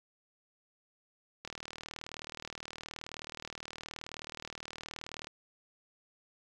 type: click train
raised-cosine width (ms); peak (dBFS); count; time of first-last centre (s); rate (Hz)
0.2; -24; 150; 1.45-5.271; 39
effects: none